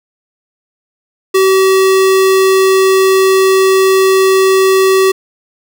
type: tone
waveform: square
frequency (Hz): 381.8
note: G4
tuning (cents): -46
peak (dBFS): -7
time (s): 1.34-5.12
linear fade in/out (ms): 10
effects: none